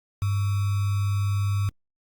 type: tone with sample-and-hold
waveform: sine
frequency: 100 Hz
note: G2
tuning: 35 cents sharp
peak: -21 dBFS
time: 0.22-1.69 s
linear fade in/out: 0 ms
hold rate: 1225 Hz
effects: Opus 48 kbps